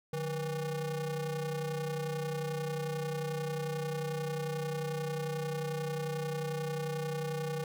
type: ring-modulated tone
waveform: square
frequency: 164.81 Hz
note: E3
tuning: in tune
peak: -31 dBFS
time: 0.13-7.64 s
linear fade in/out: 2 ms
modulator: 314 Hz
effects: none